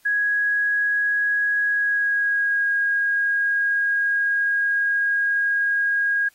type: tone with pitch glide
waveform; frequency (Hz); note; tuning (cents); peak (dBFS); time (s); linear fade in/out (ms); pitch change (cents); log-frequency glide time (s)
sine; 1661.2 to 1635.5; G#6 to G#6; 0 to -27; -18; 0.05-6.29; 10; -27; 1.64-2.71
effects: white hiss -59 dBFS RMS until 6.34 s + AAC 48 kbps